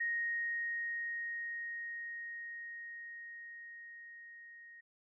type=tone with level ramp; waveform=sine; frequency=1869 Hz; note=A#6; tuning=4 cents sharp; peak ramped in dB=-32 to -52 dBFS; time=0-4.81 s; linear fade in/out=10 ms; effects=none